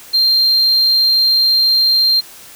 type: tone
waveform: sine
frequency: 4178 Hz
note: C8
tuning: 3 cents flat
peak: -7 dBFS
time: 0.13-2.21 s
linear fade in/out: 20 ms
effects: tanh soft clip ceiling -8 dBFS + white hiss -38 dBFS RMS until 2.55 s